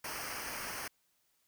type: noise with comb filter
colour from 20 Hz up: pink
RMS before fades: -41 dBFS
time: 0.04-0.88 s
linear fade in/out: 5 ms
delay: 0.27 ms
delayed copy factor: -0.8
effects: white hiss -75 dBFS RMS until 1.47 s